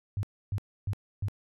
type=tone bursts; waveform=sine; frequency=100.7 Hz; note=G2; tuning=47 cents sharp; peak=-27 dBFS; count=4; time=0.17-1.284 s; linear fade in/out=0 ms; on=61 ms; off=290 ms; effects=none